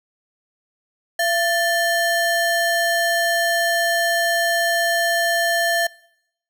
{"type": "ring-modulated tone", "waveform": "square", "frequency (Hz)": 1222, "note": "D#6", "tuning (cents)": -32, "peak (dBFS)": -15, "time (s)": [1.19, 5.87], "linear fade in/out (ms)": 5, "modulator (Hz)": 543, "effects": ["noise-tail reverb RT60 0.8 s tail -24 dB re dry"]}